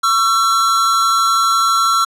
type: tone pair together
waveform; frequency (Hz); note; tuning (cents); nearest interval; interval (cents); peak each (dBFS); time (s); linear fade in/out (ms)
square; 1117.8 / 1344; C#6 / E6; +14 / +33; minor third; 319; -20 / -13; 0.03-2.05; 10
effects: low-pass 10000 Hz 12 dB/octave